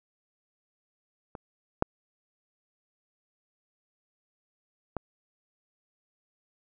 clicks, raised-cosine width 1 ms, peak -25 / -8 / -17 dBFS, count 3, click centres 1.352 / 1.824 / 4.967 s, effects none

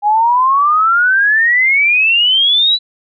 sine exponential sweep, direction up, 814 to 4000 Hz, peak -8 dBFS, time 0.02-2.79 s, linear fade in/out 50 ms, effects none

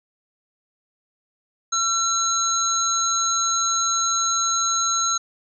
sine tone cluster, 1352 / 4002 / 6530 Hz, E6 / B7 / G#8, +43 / +22 / -30 cents, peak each -23 / -26 / -22 dBFS, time 1.72-5.18 s, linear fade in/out 10 ms, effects none

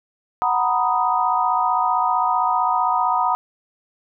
sine chord, B major seventh, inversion second, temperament equal, 740 / 932.3 / 987.8 / 1244.5 Hz, F#5 / A#5 / B5 / D#6, 0 / 0 / 0 / 0 cents, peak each -22 dBFS, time 0.42-3.35 s, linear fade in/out 0 ms, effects none

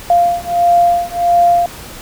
sine beating tone pair, 695 / 696.5 Hz, F5 / F5, -9 / -5 cents, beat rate 1.5 Hz, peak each -12 dBFS, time 0.1-1.66 s, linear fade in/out 2 ms, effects pink hiss -32 dBFS RMS until 2.01 s

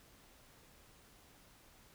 silence, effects pink hiss -63 dBFS RMS until 1.94 s

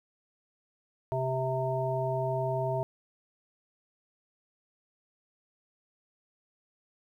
harmonic tone, 130.81 Hz, C3, in tune, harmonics 1 / 3 / 5 / 7, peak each -32 / -35 / -31 / -36 dBFS, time 1.12-2.83 s, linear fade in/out 0 ms, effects 11-bit

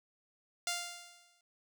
5% pulse tone with exponential decay, 698.5 Hz, F5, in tune, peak -20 dBFS, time 0.67-1.41 s, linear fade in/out 2 ms, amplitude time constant 160 ms, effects none

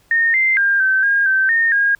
sine tone with pitch steps, 1837 / 2083 / 1602 / 1544 / 1621 / 1551 / 1833 / 1628 Hz, A#6 / C7 / G6 / G6 / G#6 / G6 / A#6 / G#6, -26 / -8 / +37 / -27 / -42 / -19 / -30 / -35 cents, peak -12 dBFS, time 0.11-1.95 s, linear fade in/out 2 ms, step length 230 ms, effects pink hiss -56 dBFS RMS until 1.99 s

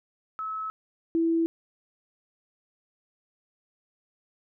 sine tone pair in turn, 1295 / 330.2 Hz, E6 / E4, -31 / +3 cents, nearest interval 2 octaves, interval 2366 cents, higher first, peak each -30 / -21 dBFS, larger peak second, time 0.39-0.7 / 1.15-1.46 s, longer neither, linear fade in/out 0 ms, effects none

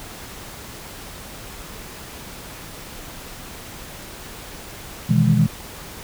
sine chord, E major seventh, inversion second, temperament equal, 123.47 / 155.56 / 164.81 / 207.7 Hz, B2 / D#3 / E3 / G#3, 0 / 0 / 0 / 0 cents, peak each -18 / -19 / -19 / -19 dBFS, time 5.09-5.47 s, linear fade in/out 10 ms, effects pink hiss -37 dBFS RMS until 6.03 s

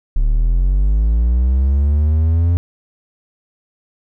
triangle linear sweep, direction up, 34.48 to 87.31 Hz, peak -9 dBFS, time 0.16-2.57 s, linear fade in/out 0 ms, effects none

